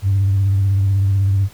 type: tone with vibrato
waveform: sine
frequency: 98 Hz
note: G2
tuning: in tune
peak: -11 dBFS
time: 0.02-1.49 s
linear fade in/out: 50 ms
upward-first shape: triangle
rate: 16 Hz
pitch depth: 55 cents each way
effects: tanh soft clip ceiling -9 dBFS + pink hiss -45 dBFS RMS until 1.53 s